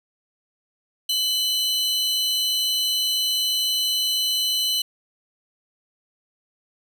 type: tone pair together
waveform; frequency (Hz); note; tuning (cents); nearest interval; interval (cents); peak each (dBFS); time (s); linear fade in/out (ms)
40% pulse; 2993 / 4073; F#7 / C8; +19 / -47; perfect fourth; 534; -22 / -23; 1.09-4.82; 5
effects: none